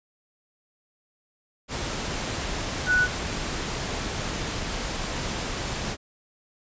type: tone in noise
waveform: sine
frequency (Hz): 1480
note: F#6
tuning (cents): 0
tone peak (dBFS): -18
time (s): 2.86-3.08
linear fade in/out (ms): 50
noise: pink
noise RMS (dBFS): -30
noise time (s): 1.68-5.97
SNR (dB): +9
effects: resampled to 16000 Hz